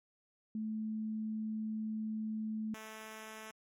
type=tone pair in turn; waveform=sine / 5% pulse; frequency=217.6 / 218.5 Hz; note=A3 / A3; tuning=-19 / -12 cents; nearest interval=unison; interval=7 cents; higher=second; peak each=-35 / -35 dBFS; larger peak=neither; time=0.55-2.74 / 2.74-3.51 s; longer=first; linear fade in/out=2 ms; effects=MP3 64 kbps